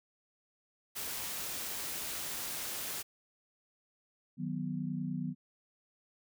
white noise, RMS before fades -39 dBFS, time 0.95-3.03 s, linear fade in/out 20 ms
sine chord, B major, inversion first, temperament equal, 155.56 / 185 / 246.9 Hz, D#3 / F#3 / B3, 0 / 0 / 0 cents, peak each -38 dBFS, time 4.37-5.35 s, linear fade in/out 50 ms
effects none

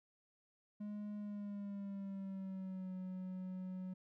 triangle tone with pitch glide, 208 to 185.31 Hz, G#3 to F#3, +3 to +3 cents, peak -40 dBFS, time 0.8-3.94 s, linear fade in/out 10 ms, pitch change -200 cents, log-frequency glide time 1.17-2.93 s, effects none

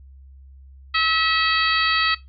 harmonic tone, 646 Hz, E5, 35 cents flat, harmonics 2 / 3 / 4 / 5 / 6 / 7, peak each -22 / -24 / -25 / -26 / -27 / -27 dBFS, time 0.94-2.15 s, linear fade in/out 10 ms, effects noise-tail reverb RT60 0.2 s tail -18 dB re dry + added 67 Hz sine -42 dBFS peak until 2.28 s

